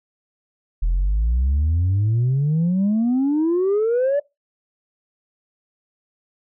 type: exponential sweep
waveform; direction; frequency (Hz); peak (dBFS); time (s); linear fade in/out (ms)
sine; up; 39.76 to 588; -14; 0.82-4.2; 10
effects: noise-tail reverb RT60 0.2 s tail -21 dB re dry + tanh soft clip ceiling -14 dBFS